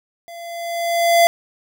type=tone with level ramp; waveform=square; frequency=682 Hz; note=F5; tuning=41 cents flat; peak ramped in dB=-35 to -9 dBFS; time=0.28-1.27 s; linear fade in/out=0 ms; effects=none